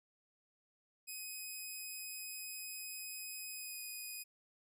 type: tone with pitch glide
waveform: 5% pulse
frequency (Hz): 2519 to 2489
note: D#7 to D#7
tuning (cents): +21 to 0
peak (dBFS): -35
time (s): 1.07-4.24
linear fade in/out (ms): 20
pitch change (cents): -21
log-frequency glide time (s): 3.5-3.82
effects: none